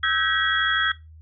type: tone cluster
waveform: sine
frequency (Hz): 1304 / 1548 / 1640 / 1919 / 3314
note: E6 / G6 / G#6 / A#6 / G#7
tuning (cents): -19 / -22 / -22 / +50 / -4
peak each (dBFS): -26 / -25 / -28 / -26 / -25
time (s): 0.03-0.92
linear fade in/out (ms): 5
effects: noise-tail reverb RT60 0.2 s tail -17 dB re dry + added 79 Hz sine -43 dBFS peak until 1.21 s